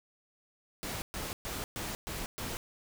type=noise bursts; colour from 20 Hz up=pink; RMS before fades=-38 dBFS; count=6; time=0.83-2.57 s; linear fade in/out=0 ms; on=190 ms; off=120 ms; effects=none